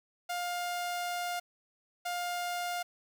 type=tone bursts at uneven times; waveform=sawtooth; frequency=706 Hz; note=F5; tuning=19 cents sharp; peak=-29 dBFS; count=2; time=0.29-1.4 / 2.05-2.83 s; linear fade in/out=10 ms; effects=10-bit